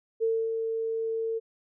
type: tone with ADSR envelope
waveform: sine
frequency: 450.4 Hz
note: A4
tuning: 40 cents sharp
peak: -22 dBFS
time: 0.2-1.4 s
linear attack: 30 ms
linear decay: 260 ms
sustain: -5 dB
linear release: 27 ms
effects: none